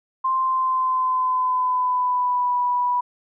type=tone with pitch glide; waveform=sine; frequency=1047 to 982.5 Hz; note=C6 to B5; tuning=+1 to -9 cents; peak=-18 dBFS; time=0.24-3.01 s; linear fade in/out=10 ms; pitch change=-110 cents; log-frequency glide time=0.36-2.57 s; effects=none